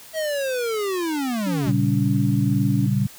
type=linear sweep; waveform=square; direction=down; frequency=647 to 103.83 Hz; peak=-23 dBFS; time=0.13-1.73 s; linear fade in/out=50 ms
type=tone; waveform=sine; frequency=283 Hz; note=C#4; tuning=36 cents sharp; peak=-24 dBFS; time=1.46-2.87 s; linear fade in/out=10 ms
type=chord; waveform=sine; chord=G diminished; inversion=first; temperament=equal; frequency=116.54 / 138.59 / 196 Hz; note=Bb2 / Db3 / G3; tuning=0 / 0 / 0 cents; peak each=-22 dBFS; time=1.66-3.07 s; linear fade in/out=10 ms
effects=white hiss -44 dBFS RMS until 3.18 s